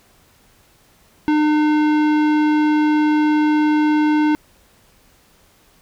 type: tone with tanh clipping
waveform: sine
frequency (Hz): 302.8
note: D#4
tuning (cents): -47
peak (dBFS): -15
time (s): 1.28-4.35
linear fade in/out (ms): 0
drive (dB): 17
effects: pink hiss -54 dBFS RMS until 5.81 s